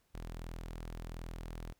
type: tone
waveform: sawtooth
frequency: 41.36 Hz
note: E1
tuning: 7 cents sharp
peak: -38 dBFS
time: 0.14-1.73 s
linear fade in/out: 10 ms
effects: pink hiss -75 dBFS RMS until 1.79 s